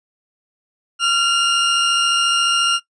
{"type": "tone pair together", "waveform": "40% pulse", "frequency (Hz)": [1377.4, 2829], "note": ["F6", "F7"], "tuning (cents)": [-24, 22], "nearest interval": "octave", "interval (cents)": 1246, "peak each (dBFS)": -16, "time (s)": [0.99, 2.8], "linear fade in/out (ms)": 50, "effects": ["noise-tail reverb RT60 0.1 s tail -17 dB re dry", "resampled to 22050 Hz"]}